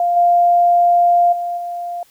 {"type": "tone with level steps", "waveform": "sine", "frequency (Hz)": 698.5, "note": "F5", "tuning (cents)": 0, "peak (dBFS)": [-13, -9, -19, -22], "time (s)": [0, 2.03], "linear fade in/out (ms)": 2, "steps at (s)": [0.16, 1.32, 1.57], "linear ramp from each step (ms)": 10, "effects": ["white hiss -53 dBFS RMS until 2.1 s"]}